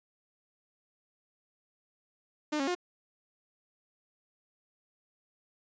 sawtooth tone with pitch steps, 301.8 / 273.5 / 356.8 Hz, D4 / C#4 / F4, +47 / -23 / +37 cents, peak -25 dBFS, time 2.52-2.751 s, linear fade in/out 10 ms, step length 77 ms, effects resampled to 16000 Hz

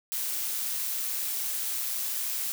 blue noise with amplitude modulation, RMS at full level -30 dBFS, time 0.12-2.52 s, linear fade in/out 0 ms, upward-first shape sine, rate 124 Hz, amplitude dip 25%, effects none

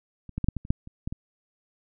clicks, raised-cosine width 5 ms, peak -29 / -17 / -14 / -9 / -18 / -29 / -8 / -29 / -18 / -21 dBFS, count 10, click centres 0.293 / 0.38 / 0.443 / 0.486 / 0.567 / 0.651 / 0.705 / 0.874 / 1.075 / 1.125 s, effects none

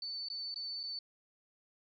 sine tone with dropouts, 4508 Hz, C#8, 28 cents sharp, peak -38 dBFS, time 0.02-0.99 s, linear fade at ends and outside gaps 2 ms, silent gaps 0.286-0.3 / 0.543-0.559 / 0.832-0.836 s, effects none

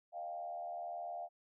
sine tone with frequency modulation, 698.5 Hz, F5, in tune, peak -40 dBFS, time 0.12-1.29 s, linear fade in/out 50 ms, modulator 81.5 Hz, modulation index 0.81, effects none

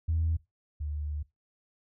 sine tone pair in turn, 81.2 / 74.34 Hz, E2 / D2, -26 / +22 cents, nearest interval major second, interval 152 cents, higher first, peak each -24 / -31 dBFS, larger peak first, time 0.08-0.37 / 0.8-1.23 s, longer second, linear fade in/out 10 ms, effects noise-tail reverb RT60 0.2 s tail -20 dB re dry + tanh soft clip ceiling -20 dBFS

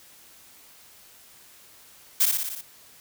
blue noise with echo, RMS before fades -19 dBFS, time 2.2-2.26 s, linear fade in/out 10 ms, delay 59 ms, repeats 6, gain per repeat -3 dB, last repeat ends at 2.614 s, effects white hiss -52 dBFS RMS until 3 s

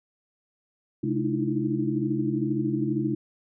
sine tone cluster, 134.1 / 212 / 302.2 / 315 / 337.2 Hz, C3 / G#3 / D4 / D#4 / E4, +43 / +36 / +50 / +21 / +39 cents, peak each -30 dBFS, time 1.03-3.15 s, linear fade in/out 10 ms, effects none

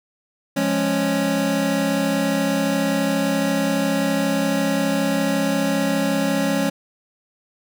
square tone cluster, 174.4 / 209 / 274.3 / 555 Hz, F3 / G#3 / C#4 / C#5, -2 / +11 / -18 / +2 cents, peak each -27 / -25 / -23 / -25 dBFS, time 0.56-6.7 s, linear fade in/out 10 ms, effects none

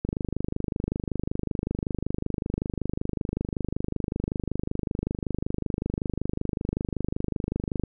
click train, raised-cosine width 3 ms, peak -14 dBFS, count 198, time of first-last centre 0.05-7.837 s, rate 25.3 Hz, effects none

